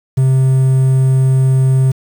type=tone with quantisation; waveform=triangle; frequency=131.8 Hz; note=C3; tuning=13 cents sharp; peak=-6 dBFS; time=0.17-1.92 s; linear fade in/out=10 ms; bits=6; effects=none